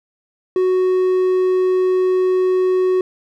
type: tone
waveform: triangle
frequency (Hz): 370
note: F#4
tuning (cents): 0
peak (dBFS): -11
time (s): 0.56-3.01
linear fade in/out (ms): 2
effects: none